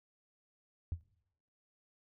sine tone with exponential decay, 84.7 Hz, E2, 48 cents sharp, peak -28 dBFS, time 0.92-1.01 s, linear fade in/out 0 ms, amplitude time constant 19 ms, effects noise-tail reverb RT60 0.8 s tail -23 dB re dry + tanh soft clip ceiling -28 dBFS

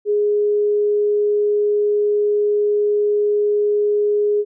sine tone, 415.3 Hz, G#4, in tune, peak -14 dBFS, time 0.05-4.45 s, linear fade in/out 50 ms, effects none

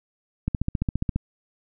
click train, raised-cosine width 5 ms, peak -11 dBFS, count 11, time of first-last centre 0.48-1.16 s, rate 14.7 Hz, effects none

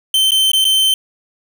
45% pulse tone with dropouts, 3096 Hz, G7, 22 cents flat, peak -10 dBFS, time 0.14-0.94 s, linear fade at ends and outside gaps 2 ms, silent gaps 0.308-0.318 / 0.517-0.533 / 0.644-0.651 s, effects none

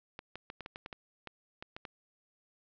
clicks, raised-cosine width 0.3 ms, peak -26 dBFS, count 12, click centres 0.191 / 0.356 / 0.501 / 0.607 / 0.661 / 0.759 / 0.861 / 0.928 / 1.273 / 1.625 / 1.765 / 1.852 s, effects low-pass 5000 Hz 12 dB/octave

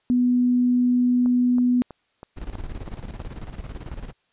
sine tone, 246.9 Hz, B3, in tune, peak -16 dBFS, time 0.1-1.82 s, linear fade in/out 0 ms
click train, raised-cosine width 1 ms, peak -24 dBFS, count 7, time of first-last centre 1.26-3.202 s, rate 3.09 Hz
brown noise with tremolo, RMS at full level -32 dBFS, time 2.36-4.13 s, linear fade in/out 20 ms, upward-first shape square, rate 18 Hz, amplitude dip 65%
effects white hiss -68 dBFS RMS until 4.32 s + resampled to 8000 Hz

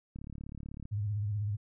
click train, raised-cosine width 5 ms, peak -31 dBFS, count 26, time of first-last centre 0.16-0.854 s, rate 36 Hz
sine tone with vibrato, 103.83 Hz, G#2, in tune, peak -30 dBFS, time 0.91-1.57 s, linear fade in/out 20 ms, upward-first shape sine, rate 16 Hz, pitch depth 74 cents each way
effects none

